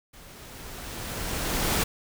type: noise with level ramp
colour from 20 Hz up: pink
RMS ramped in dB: -49 to -23 dBFS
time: 0.13-1.84 s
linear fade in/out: 10 ms
effects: none